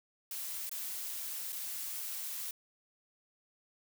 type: noise with dropouts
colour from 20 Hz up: blue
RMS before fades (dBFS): -40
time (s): 0.31-2.51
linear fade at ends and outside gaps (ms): 2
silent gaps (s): 0.694-0.714 / 1.523-1.527
effects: none